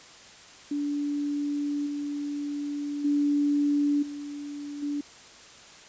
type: tone with level steps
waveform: sine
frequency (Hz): 289.6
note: D4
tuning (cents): -24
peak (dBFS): -26 / -29 / -21 / -34 / -27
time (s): 0.71-5.01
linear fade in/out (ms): 5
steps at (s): 1.86 / 3.04 / 4.02 / 4.82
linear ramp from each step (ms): 10
effects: white hiss -49 dBFS RMS until 5.88 s + resampled to 16000 Hz